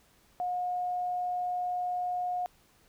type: tone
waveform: sine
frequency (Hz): 720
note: F#5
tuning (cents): -47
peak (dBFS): -29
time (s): 0.4-2.46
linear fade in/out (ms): 0
effects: pink hiss -64 dBFS RMS until 2.88 s